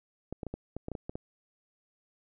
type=clicks; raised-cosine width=2 ms; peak=-23 dBFS; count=10; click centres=0.326 / 0.432 / 0.467 / 0.54 / 0.766 / 0.884 / 0.917 / 0.952 / 1.095 / 1.155 s; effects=none